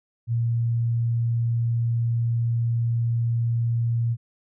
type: tone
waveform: sine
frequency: 116.9 Hz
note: A#2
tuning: 5 cents sharp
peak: -20 dBFS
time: 0.27-4.17 s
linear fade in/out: 50 ms
effects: none